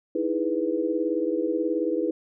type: chord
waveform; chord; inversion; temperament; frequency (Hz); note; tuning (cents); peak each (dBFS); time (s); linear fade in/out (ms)
sine; E major seventh; third; equal; 311.1 / 329.6 / 415.3 / 493.9; D#4 / E4 / G#4 / B4; 0 / 0 / 0 / 0; -29 / -27 / -30 / -28; 0.15-2.11; 5
effects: none